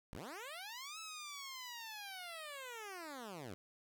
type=linear two-way sweep; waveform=10% pulse; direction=up then down; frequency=35.31 to 1316 to 83.5 Hz; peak=-38 dBFS; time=0.13-3.54 s; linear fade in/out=0 ms; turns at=0.99 s; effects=none